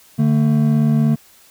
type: tone pair together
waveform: triangle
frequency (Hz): 147.3 / 223.9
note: D3 / A3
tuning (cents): +6 / +30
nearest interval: perfect fifth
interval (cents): 724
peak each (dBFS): -13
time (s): 0.18-1.16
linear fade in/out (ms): 20
effects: white hiss -49 dBFS RMS until 1.5 s